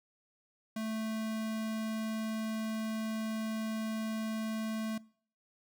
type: tone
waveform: square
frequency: 220.1 Hz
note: A3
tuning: 1 cent sharp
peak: -35 dBFS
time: 0.76-4.98 s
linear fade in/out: 5 ms
effects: noise-tail reverb RT60 0.5 s tail -22 dB re dry